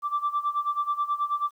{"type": "tone with tremolo", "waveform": "sine", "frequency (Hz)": 1171, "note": "D6", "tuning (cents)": -5, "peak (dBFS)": -20, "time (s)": [0.02, 1.51], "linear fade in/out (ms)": 50, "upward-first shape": "sine", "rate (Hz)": 9.3, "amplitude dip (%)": 85, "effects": ["tanh soft clip ceiling -18 dBFS", "10-bit"]}